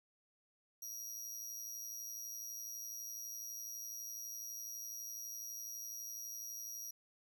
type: tone with amplitude modulation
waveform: sawtooth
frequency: 5740 Hz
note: F8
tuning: 47 cents sharp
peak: -39 dBFS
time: 0.82-6.91 s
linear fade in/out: 5 ms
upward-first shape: sine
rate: 112 Hz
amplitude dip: 55%
effects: none